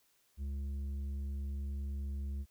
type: tone with tanh clipping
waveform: sine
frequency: 69.6 Hz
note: C#2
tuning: 8 cents sharp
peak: -37 dBFS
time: 0.37-2.46 s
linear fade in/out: 50 ms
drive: 7 dB
effects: white hiss -72 dBFS RMS until 2.5 s